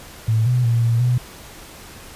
sine tone with pitch steps, 111.2 / 124.3 / 117 / 116.3 / 123.5 Hz, A2 / B2 / A#2 / A#2 / B2, +19 / +12 / +7 / -4 / 0 cents, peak -14 dBFS, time 0.28-1.18 s, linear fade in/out 5 ms, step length 180 ms, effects pink hiss -40 dBFS RMS until 2.15 s + resampled to 32000 Hz

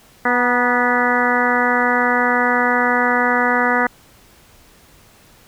harmonic tone with a mistuned harmonic, 245.8 Hz, B3, 8 cents flat, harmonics 1 / 2 / 3 / 4 / 5 / 6 / 7 / 8, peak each -22 / -22 / -22 / -22 / -22 / -22 / -22 / -22 dBFS, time 0.25-3.87 s, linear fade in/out 5 ms, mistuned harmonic 4, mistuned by -34 cents, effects pink hiss -49 dBFS RMS until 5.47 s

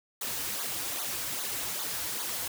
white noise with flanger, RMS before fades -34 dBFS, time 0.21-2.48 s, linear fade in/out 5 ms, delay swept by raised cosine 0.37 to 5.27 ms, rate 2.5 Hz, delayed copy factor -0.9, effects none

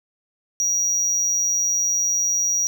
triangle tone, 5760 Hz, F#8, 47 cents flat, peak -17 dBFS, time 0.6-2.67 s, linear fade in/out 0 ms, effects none

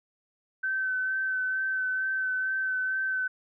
sine tone with vibrato, 1531 Hz, G6, 41 cents flat, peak -26 dBFS, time 0.63-3.28 s, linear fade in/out 10 ms, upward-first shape sine, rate 2.2 Hz, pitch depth 19 cents each way, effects none

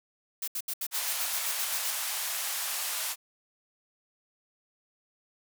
blue noise bursts, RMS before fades -33 dBFS, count 12, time 0.42-1.907 s, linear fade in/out 5 ms, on 57 ms, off 73 ms
white band-pass noise, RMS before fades -33 dBFS, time 0.91-3.16 s, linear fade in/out 50 ms, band 650 to 16000 Hz, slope 24 dB/octave
effects none

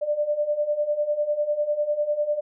sine beating tone pair, 587.3 / 597.3 Hz, D5 / D5, 0 / +29 cents, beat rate 10 Hz, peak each -27 / -23 dBFS, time 0.01-2.41 s, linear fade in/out 20 ms, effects none

